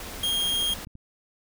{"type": "band-stop noise", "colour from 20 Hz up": "pink", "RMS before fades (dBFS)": -38, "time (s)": [0, 0.85], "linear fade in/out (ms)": 2, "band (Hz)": [100, 170], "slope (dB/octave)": 96}
{"type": "click train", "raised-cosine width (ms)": 5, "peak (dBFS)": -32, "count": 10, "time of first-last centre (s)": [0.21, 0.954], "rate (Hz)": 12.1}
{"type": "tone", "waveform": "45% pulse", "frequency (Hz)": 3237, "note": "G#7", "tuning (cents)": -45, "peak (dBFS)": -23, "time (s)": [0.23, 0.74], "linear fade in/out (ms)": 5}
{"effects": []}